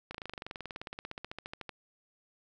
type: slowing click train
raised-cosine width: 0.3 ms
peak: -24 dBFS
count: 30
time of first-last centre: 0.11-1.693 s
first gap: 35 ms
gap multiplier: 1.03
effects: none